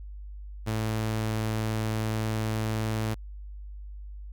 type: tone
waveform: sawtooth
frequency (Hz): 109.8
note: A2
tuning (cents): -3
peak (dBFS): -23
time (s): 0.66-3.15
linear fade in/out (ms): 20
effects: added 50 Hz sine -38 dBFS peak until 4.32 s